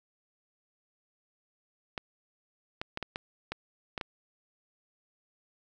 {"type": "clicks", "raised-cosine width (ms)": 0.3, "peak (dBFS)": -18, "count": 8, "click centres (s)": [1.978, 2.815, 2.974, 3.027, 3.159, 3.52, 3.978, 4.012], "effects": []}